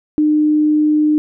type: tone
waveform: sine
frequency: 303.1 Hz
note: D#4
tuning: 45 cents flat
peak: -10 dBFS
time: 0.18-1.18 s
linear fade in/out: 0 ms
effects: none